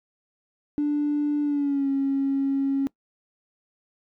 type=tone with pitch glide; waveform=triangle; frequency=293.7 to 274 Hz; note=D4 to C#4; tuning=0 to -20 cents; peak=-17 dBFS; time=0.78-2.87 s; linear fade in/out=0 ms; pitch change=-120 cents; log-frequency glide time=1.42-1.89 s; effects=noise-tail reverb RT60 0.1 s tail -24 dB re dry + tanh soft clip ceiling -19 dBFS

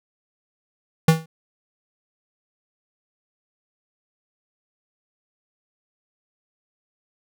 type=tone with exponential decay; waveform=square; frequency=161.2 Hz; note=E3; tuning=38 cents flat; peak=-9 dBFS; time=1.08-1.26 s; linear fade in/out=5 ms; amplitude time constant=39 ms; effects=none

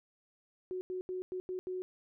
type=tone bursts at uneven times; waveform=sine; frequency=368.4 Hz; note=F#4; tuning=7 cents flat; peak=-35 dBFS; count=6; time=0.71-0.81 / 0.9-1.01 / 1.09-1.22 / 1.32-1.4 / 1.49-1.59 / 1.67-1.82 s; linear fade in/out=0 ms; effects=none

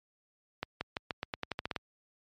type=accelerating click train; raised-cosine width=0.3 ms; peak=-17 dBFS; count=12; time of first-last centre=0.63-1.762 s; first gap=180 ms; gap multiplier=0.88; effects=high-pass 60 Hz 12 dB/octave + MP3 64 kbps

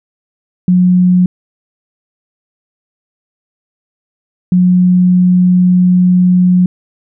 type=tone pair in turn; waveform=sine; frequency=180.8 / 180.8 Hz; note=F#3 / F#3; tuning=-40 / -40 cents; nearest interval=unison; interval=0 cents; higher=neither; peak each=-5 dBFS; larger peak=neither; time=0.68-1.26 / 4.52-6.66 s; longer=second; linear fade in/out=2 ms; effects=none

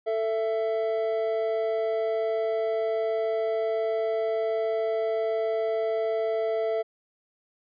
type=tone pair together; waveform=triangle; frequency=443.2 / 664.5 Hz; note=A4 / E5; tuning=+13 / +14 cents; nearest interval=perfect fifth; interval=701 cents; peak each=-25 dBFS; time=0.06-6.83 s; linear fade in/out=20 ms; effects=resampled to 11025 Hz

